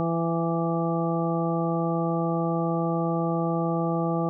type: harmonic tone with a mistuned harmonic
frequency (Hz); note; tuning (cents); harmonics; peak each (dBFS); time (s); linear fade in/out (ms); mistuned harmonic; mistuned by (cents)
167.1; E3; +24; 1 / 2 / 3 / 4 / 5 / 7; -26 / -29 / -31 / -32 / -33 / -34; 0-4.29; 0; 5; -17
effects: none